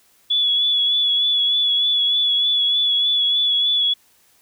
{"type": "tone with vibrato", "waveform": "sine", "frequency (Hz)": 3407, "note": "G#7", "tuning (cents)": 44, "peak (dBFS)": -15, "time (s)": [0.3, 3.94], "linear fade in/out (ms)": 10, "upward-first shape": "sine", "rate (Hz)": 3.3, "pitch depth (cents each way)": 28, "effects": ["white hiss -57 dBFS RMS until 4.41 s"]}